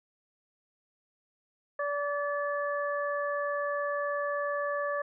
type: harmonic tone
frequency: 577 Hz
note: D5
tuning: 31 cents flat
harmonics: 1 / 2 / 3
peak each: -31 / -34 / -36 dBFS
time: 1.79-5.02 s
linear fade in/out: 5 ms
effects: none